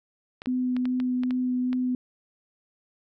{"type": "clicks", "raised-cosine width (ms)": 0.3, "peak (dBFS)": -22, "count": 8, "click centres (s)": [0.419, 0.459, 0.766, 0.855, 1.001, 1.235, 1.308, 1.73]}
{"type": "tone with vibrato", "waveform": "sine", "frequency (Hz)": 251.7, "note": "B3", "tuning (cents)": 33, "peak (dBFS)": -23, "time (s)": [0.47, 1.95], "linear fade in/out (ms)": 2, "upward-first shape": "sine", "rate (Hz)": 2.5, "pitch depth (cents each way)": 9}
{"effects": []}